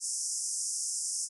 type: band-pass noise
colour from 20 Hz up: white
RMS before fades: -34 dBFS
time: 0-1.29 s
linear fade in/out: 50 ms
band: 5200 to 10000 Hz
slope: 96 dB/octave
effects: none